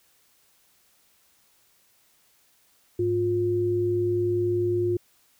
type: tone pair together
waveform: sine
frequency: 104.73 / 353.8 Hz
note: G#2 / F4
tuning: +15 / +23 cents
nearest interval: octave + major sixth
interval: 2108 cents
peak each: -29 / -22 dBFS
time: 2.99-4.97 s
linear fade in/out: 5 ms
effects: white hiss -63 dBFS RMS until 5.39 s